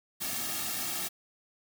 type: noise with comb filter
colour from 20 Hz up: white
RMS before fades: -34 dBFS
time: 0.2-1.09 s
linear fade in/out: 20 ms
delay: 2 ms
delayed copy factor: -0.8
effects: none